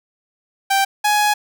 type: tone pair in turn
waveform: sawtooth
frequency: 783 / 836.3 Hz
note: G5 / G#5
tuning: -2 / +12 cents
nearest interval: minor second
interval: 114 cents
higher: second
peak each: -10 dBFS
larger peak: neither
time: 0.7-0.85 / 1.04-1.34 s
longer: second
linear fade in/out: 10 ms
effects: none